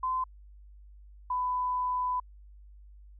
sine tone pair in turn, 1026 / 999.7 Hz, C6 / B5, -34 / +21 cents, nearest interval unison, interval 45 cents, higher first, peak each -27 dBFS, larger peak neither, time 0.03-0.24 / 1.3-2.2 s, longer second, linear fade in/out 5 ms, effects added 50 Hz sine -49 dBFS peak until 3.19 s

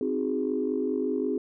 sine chord, Ab dominant seventh, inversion first, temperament equal, 261.6 / 311.1 / 370 / 415.3 Hz, C4 / Eb4 / Gb4 / Ab4, 0 / 0 / 0 / 0 cents, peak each -29 / -32 / -32 / -29 dBFS, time 0.01-1.38 s, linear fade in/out 2 ms, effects tanh soft clip ceiling -15 dBFS

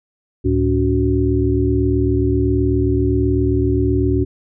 sine tone cluster, 71 / 109.6 / 282.9 / 370.6 Hz, C#2 / A2 / C#4 / F#4, +42 / -6 / +35 / +3 cents, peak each -19 dBFS, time 0.44-4.25 s, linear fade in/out 20 ms, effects none

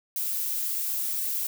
violet noise, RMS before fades -29 dBFS, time 0.16-1.47 s, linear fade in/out 2 ms, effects none

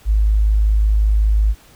sine tone, 52.7 Hz, G#1, 26 cents sharp, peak -11 dBFS, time 0.05-1.55 s, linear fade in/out 50 ms, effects pink hiss -48 dBFS RMS until 1.75 s

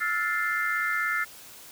sine chord, F major seventh, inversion third, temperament equal with one note detuned, 1318.5 / 1414.8 / 1760 / 2093 Hz, E6 / F6 / A6 / C7, 0 / +22 / 0 / 0 cents, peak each -32 / -30 / -29 / -30 dBFS, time 0-1.25 s, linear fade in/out 20 ms, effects white hiss -47 dBFS RMS until 1.71 s

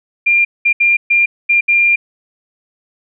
sine tone bursts at uneven times, 2395 Hz, D7, 33 cents sharp, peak -8 dBFS, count 6, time 0.26-0.45 / 0.65-0.73 / 0.8-0.97 / 1.1-1.26 / 1.49-1.61 / 1.68-1.96 s, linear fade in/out 10 ms, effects none

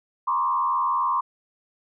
sine tone with frequency modulation, 1057 Hz, C6, 17 cents sharp, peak -20 dBFS, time 0.27-1.21 s, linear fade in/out 10 ms, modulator 83.8 Hz, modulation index 1.1, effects none

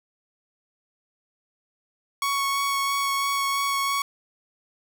sawtooth tone with vibrato, 1111 Hz, C#6, 4 cents sharp, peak -19 dBFS, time 2.22-4.02 s, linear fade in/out 2 ms, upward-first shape sine, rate 3 Hz, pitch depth 10 cents each way, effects none

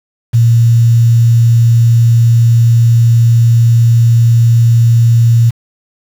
sine tone with quantisation, 116.54 Hz, A#2, in tune, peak -4 dBFS, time 0.33-5.51 s, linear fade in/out 20 ms, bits 5, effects none

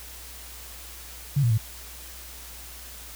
sine tone with pitch steps, 141 / 118.8 / 110 Hz, C#3 / A#2 / A2, +30 / +33 / 0 cents, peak -18 dBFS, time 1.36-1.579 s, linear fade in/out 10 ms, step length 73 ms, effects added 60 Hz sine -45 dBFS peak until 3.15 s + white hiss -43 dBFS RMS until 3.15 s

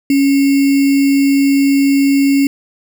sine tone with sample-and-hold, 277.2 Hz, C#4, in tune, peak -8 dBFS, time 0.1-2.47 s, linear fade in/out 2 ms, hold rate 2450 Hz, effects none

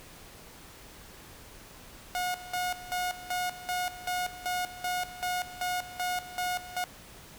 sawtooth tone with tremolo, 723 Hz, F#5, 40 cents flat, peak -25 dBFS, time 2.15-6.84 s, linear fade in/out 0 ms, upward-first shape square, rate 2.6 Hz, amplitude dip 80%, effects pink hiss -50 dBFS RMS until 7.38 s

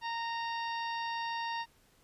harmonic tone, 926 Hz, A#5, 12 cents flat, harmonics 1 / 2 / 3 / 4 / 5 / 6, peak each -35 / -41 / -45 / -47 / -49 / -51 dBFS, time 0.01-1.66 s, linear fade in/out 50 ms, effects pink hiss -66 dBFS RMS until 2.03 s + resampled to 32000 Hz

